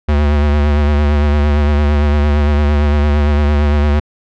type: tone with vibrato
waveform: square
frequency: 73.42 Hz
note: D2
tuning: in tune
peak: -10 dBFS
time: 0.08-4 s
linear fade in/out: 10 ms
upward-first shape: triangle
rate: 8.8 Hz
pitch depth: 48 cents each way
effects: low-pass 3000 Hz 12 dB/octave